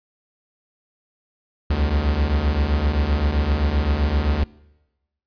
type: beating tone pair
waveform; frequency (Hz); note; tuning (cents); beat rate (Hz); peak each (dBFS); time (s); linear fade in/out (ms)
45% pulse; 66.8 / 74.5; C2 / D2; +36 / +25; 7.7; -23 / -19; 1.7-4.44; 5
effects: noise-tail reverb RT60 1.0 s tail -23 dB re dry + resampled to 11025 Hz

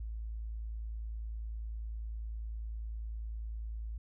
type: tone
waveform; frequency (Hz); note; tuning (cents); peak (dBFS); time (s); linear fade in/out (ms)
sine; 55; A1; 0; -37; 0-3.98; 5
effects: none

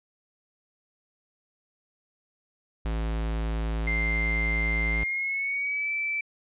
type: tone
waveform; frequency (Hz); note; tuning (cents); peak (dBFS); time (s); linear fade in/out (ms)
square; 55; A1; 0; -27; 2.85-5.04; 5
type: tone with pitch glide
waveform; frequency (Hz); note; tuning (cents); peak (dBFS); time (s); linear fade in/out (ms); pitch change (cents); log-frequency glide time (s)
sine; 2093 to 2322; C7 to D7; 0 to -20; -26; 3.87-6.21; 5; +180; 4.91-5.91
effects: resampled to 8000 Hz

